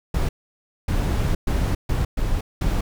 brown noise bursts at uneven times, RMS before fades -21 dBFS, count 6, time 0.14-0.29 / 0.88-1.35 / 1.47-1.75 / 1.89-2.05 / 2.17-2.41 / 2.61-2.81 s, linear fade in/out 5 ms, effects none

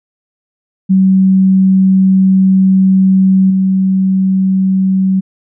sine tone with level steps, 190 Hz, F#3, 46 cents sharp, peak -5 / -8 dBFS, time 0.89-5.21 s, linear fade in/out 20 ms, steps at 3.5 s, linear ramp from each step 5 ms, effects none

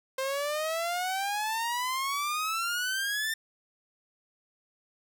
sawtooth exponential sweep, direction up, 523.3 to 1804 Hz, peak -25 dBFS, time 0.18-3.34 s, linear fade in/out 5 ms, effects none

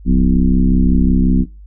sine tone with frequency modulation, 114.4 Hz, A#2, 32 cents flat, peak -8 dBFS, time 0.05-1.46 s, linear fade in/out 50 ms, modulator 65.6 Hz, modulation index 2.3, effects noise-tail reverb RT60 0.3 s tail -24 dB re dry + added 50 Hz sine -34 dBFS peak until 1.66 s

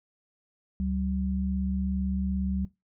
sine tone pair together, 71.2 / 191.02 Hz, C#2 / G3, +47 / -45 cents, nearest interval octave + perfect fourth, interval 1708 cents, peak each -30 / -28 dBFS, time 0.8-2.65 s, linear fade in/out 0 ms, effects noise-tail reverb RT60 0.2 s tail -18 dB re dry

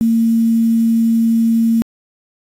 sine tone with quantisation, 228 Hz, A#3, 38 cents flat, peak -10 dBFS, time 0.01-1.82 s, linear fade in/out 0 ms, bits 6, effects AAC 48 kbps

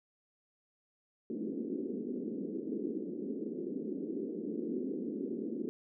pink band-pass noise, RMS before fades -38 dBFS, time 1.3-5.69 s, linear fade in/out 0 ms, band 210 to 420 Hz, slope 48 dB/octave, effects none

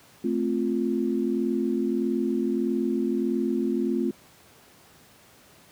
sine chord, F major, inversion first, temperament equal, 220 / 261.6 / 349.2 Hz, A3 / C4 / F4, 0 / 0 / 0 cents, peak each -27 dBFS, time 0.24-4.11 s, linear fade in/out 5 ms, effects pink hiss -54 dBFS RMS until 5.71 s + high-pass 100 Hz 12 dB/octave

